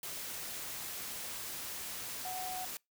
sine tone in noise, 740 Hz, F#5, in tune, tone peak -39 dBFS, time 2.25-2.65 s, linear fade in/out 2 ms, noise white, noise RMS -42 dBFS, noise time 0.03-2.77 s, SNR 0 dB, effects noise-tail reverb RT60 0.2 s tail -26 dB re dry

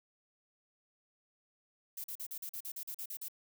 violet noise bursts, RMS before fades -42 dBFS, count 12, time 1.97-3.284 s, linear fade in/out 5 ms, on 71 ms, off 42 ms, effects none

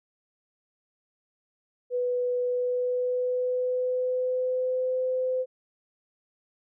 sine tone with pitch glide, 493.9 to 511.9 Hz, B4 to C5, 0 to -38 cents, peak -24 dBFS, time 1.9-5.46 s, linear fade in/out 50 ms, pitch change +62 cents, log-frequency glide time 2.42-5.01 s, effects none

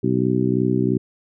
harmonic tone, 62.9 Hz, B1, 32 cents sharp, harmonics 2 / 3 / 4 / 5 / 6, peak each -23 / -23 / -23 / -23 / -23 dBFS, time 0.03-0.98 s, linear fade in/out 10 ms, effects none

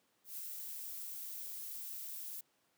violet noise with ADSR envelope, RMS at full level -43 dBFS, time 0.24-2.41 s, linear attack 140 ms, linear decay 20 ms, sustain -2 dB, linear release 7 ms, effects pink hiss -75 dBFS RMS until 2.77 s + high-pass 200 Hz 12 dB/octave

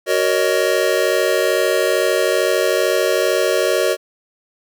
square chord, D# minor seventh, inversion first, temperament just, 373.4 / 466.7 / 560 / 622.3 Hz, F#4 / A#4 / C#5 / D#5, +16 / +2 / +18 / 0 cents, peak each -21 dBFS, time 0.06-3.97 s, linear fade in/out 50 ms, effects none

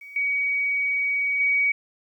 sine tone with level steps, 2259 Hz, C#7, 32 cents sharp, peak -39 / -21 / -18 dBFS, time 0.01-1.72 s, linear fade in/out 5 ms, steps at 0.16 / 1.4 s, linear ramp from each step 2 ms, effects 10-bit

